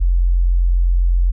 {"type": "tone", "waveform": "sine", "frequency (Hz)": 43.9, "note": "F1", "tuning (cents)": 10, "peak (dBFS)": -11, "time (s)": [0, 1.32], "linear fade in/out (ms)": 20, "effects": []}